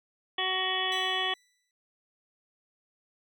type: harmonic tone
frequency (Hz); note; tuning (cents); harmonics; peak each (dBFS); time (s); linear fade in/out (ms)
374.3; F#4; +20; 1 / 2 / 3 / 5 / 6 / 7 / 8 / 9; -38 / -35 / -36 / -33 / -41 / -43 / -34 / -32; 0.38-1.34; 5
type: tone with exponential decay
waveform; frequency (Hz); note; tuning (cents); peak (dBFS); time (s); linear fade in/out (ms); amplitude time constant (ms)
15% pulse; 1975.5; B6; 0; -33; 0.92-1.71; 1; 170
effects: none